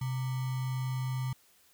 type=tone with sample-and-hold; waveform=sine; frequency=128.9 Hz; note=C3; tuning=26 cents flat; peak=-30 dBFS; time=0.01-1.33 s; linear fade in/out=5 ms; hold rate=1050 Hz; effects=white hiss -64 dBFS RMS until 1.73 s